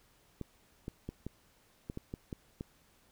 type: clicks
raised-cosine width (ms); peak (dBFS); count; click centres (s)
3; -26; 9; 0.413 / 0.881 / 1.09 / 1.266 / 1.899 / 1.974 / 2.139 / 2.328 / 2.609
effects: pink hiss -67 dBFS RMS until 3.11 s

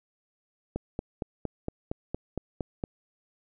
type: click train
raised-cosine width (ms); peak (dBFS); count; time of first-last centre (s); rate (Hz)
2; -17; 10; 0.76-2.839; 4.33
effects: none

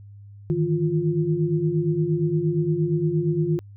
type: tone cluster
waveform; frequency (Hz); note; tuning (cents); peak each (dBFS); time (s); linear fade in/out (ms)
sine; 152 / 160.6 / 349.6; D#3 / E3 / F4; -40 / -45 / +2; -24; 0.5-3.59; 0
effects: added 101 Hz sine -41 dBFS peak until 3.76 s

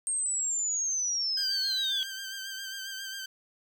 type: linear sweep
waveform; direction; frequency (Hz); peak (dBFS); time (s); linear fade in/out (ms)
sine; down; 8580 to 3275; -27; 0.07-2.03; 0
type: tone with vibrato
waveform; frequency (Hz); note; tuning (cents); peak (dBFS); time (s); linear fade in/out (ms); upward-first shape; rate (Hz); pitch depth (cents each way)
15% pulse; 1568; G6; 0; -30; 1.37-3.26; 5; sine; 7.4; 35
effects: none

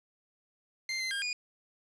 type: tone with pitch steps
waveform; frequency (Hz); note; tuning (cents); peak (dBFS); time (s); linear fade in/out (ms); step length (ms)
25% pulse; 2091 / 2065 / 1610 / 2447; C7 / C7 / G6 / D#7; -2 / -23 / +46 / -29; -28; 0.89-1.33; 2; 110
effects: resampled to 22050 Hz + 9-bit

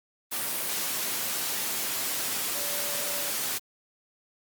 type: tone in noise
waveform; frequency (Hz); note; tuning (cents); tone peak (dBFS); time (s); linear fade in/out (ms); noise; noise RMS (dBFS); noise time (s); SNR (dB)
sine; 577; D5; -31; -40; 2.54-3.32; 20; white; -30; 0.31-3.59; -13
effects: high-pass 150 Hz 12 dB/octave + Opus 32 kbps

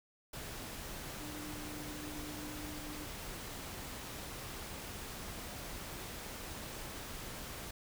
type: tone in noise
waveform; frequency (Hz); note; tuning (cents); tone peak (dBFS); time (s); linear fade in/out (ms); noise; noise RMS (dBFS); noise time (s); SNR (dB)
sine; 300; D4; +37; -46; 1.2-3.05; 5; pink; -45; 0.33-7.71; -4
effects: none

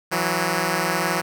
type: beating tone pair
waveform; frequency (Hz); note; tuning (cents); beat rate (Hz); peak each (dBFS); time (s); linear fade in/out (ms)
5% pulse; 164.81 / 183.81; E3 / F#3; 0 / -11; 19; -12; 0.11-1.22; 20
effects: none

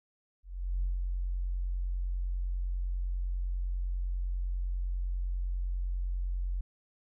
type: tone with ADSR envelope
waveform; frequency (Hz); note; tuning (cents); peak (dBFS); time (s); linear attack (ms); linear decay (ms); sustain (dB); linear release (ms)
sine; 45; F#1; -47; -26; 0.43-6.61; 390; 150; -3; 4
effects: tanh soft clip ceiling -23 dBFS

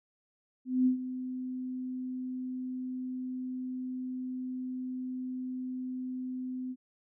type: tone with ADSR envelope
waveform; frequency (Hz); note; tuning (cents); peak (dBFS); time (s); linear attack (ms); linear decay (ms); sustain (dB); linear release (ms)
sine; 255.1; C4; -44; -21; 0.65-6.76; 210; 110; -13; 49
effects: none

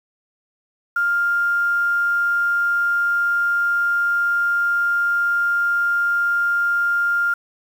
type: tone with quantisation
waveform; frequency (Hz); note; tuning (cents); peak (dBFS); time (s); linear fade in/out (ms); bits
sine; 1401; F6; +5; -16; 0.96-7.34; 5; 7
effects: none

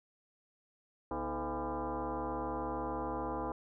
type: tone with frequency modulation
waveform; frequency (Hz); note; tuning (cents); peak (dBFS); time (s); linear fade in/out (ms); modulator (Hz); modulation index
sine; 246.9; B3; 0; -34; 1.11-3.52; 2; 189; 4.7
effects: none

